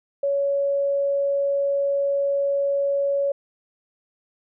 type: tone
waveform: sine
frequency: 560 Hz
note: C#5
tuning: 18 cents sharp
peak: -19 dBFS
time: 0.23-3.32 s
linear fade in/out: 5 ms
effects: none